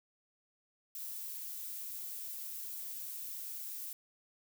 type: noise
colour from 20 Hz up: violet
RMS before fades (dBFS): -43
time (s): 0.95-3.93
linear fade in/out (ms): 2
effects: none